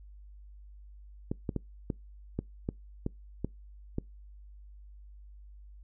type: clicks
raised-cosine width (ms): 3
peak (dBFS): -18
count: 9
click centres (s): 1.315 / 1.492 / 1.563 / 1.902 / 2.39 / 2.689 / 3.064 / 3.446 / 3.984
effects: noise-tail reverb RT60 0.2 s tail -25 dB re dry + added 50 Hz sine -48 dBFS peak until 5.83 s